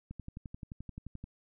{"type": "click train", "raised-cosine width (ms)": 5, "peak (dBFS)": -30, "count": 14, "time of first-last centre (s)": [0.11, 1.24], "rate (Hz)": 11.5, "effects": []}